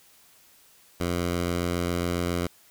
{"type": "tone", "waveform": "10% pulse", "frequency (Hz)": 87.31, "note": "F2", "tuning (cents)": 0, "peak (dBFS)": -17, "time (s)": [1, 2.47], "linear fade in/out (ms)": 5, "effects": ["white hiss -57 dBFS RMS until 2.7 s"]}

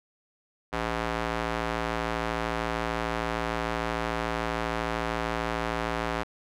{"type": "tone with band-pass filter", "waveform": "square", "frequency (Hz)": 56.6, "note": "A1", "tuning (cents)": 50, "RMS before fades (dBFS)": -30, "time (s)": [0.72, 6.24], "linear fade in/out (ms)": 20, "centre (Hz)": 1200, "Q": 0.66, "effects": []}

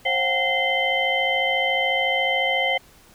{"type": "tone cluster", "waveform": "sine", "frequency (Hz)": [534, 717, 771, 2069, 3091], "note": ["C5", "F5", "G5", "C7", "G7"], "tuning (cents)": [35, 45, -29, -20, -25], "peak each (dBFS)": [-27, -27, -29, -22, -26], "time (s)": [0.05, 2.78], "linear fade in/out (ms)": 10, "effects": ["pink hiss -52 dBFS RMS until 3.14 s"]}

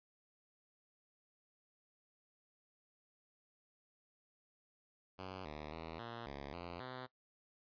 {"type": "tone with pitch steps", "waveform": "5% pulse", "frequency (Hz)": [93.9, 75.5, 81.2, 116.9, 70.2, 86.8, 127.8], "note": ["F#2", "D2", "E2", "A#2", "C#2", "F2", "C3"], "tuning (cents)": [26, 48, -26, 5, 22, -10, -40], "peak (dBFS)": -34, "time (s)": [5.18, 7.07], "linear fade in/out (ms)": 20, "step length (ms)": 270, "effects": ["noise-tail reverb RT60 0.1 s tail -19 dB re dry", "resampled to 11025 Hz"]}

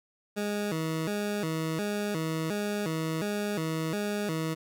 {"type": "tone with vibrato", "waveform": "20% pulse", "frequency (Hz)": 181.9, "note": "F#3", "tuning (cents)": -29, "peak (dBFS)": -24, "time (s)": [0.36, 4.55], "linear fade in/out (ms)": 20, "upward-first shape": "square", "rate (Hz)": 1.4, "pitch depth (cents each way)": 220, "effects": []}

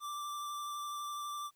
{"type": "tone with vibrato", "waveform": "square", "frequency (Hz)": 1174.7, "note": "D6", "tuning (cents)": 0, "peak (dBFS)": -39, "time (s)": [0, 1.51], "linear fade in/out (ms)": 50, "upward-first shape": "sine", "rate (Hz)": 12, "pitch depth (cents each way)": 13, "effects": ["white hiss -75 dBFS RMS until 1.55 s"]}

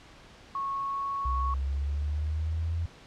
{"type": "tone with pitch glide", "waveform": "sine", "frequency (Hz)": [1100, 1107.7], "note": ["C#6", "C#6"], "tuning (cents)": [-14, -2], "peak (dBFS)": -29, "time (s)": [0.55, 1.54], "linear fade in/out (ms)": 2, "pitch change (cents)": 12, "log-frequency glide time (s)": [0.74, 1.1]}
{"type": "linear sweep", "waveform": "sine", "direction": "up", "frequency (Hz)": [62.6, 84.7], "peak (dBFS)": -27, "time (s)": [1.25, 2.86], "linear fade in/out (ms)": 5}
{"effects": ["pink hiss -52 dBFS RMS until 3.06 s", "low-pass 5000 Hz 12 dB/octave"]}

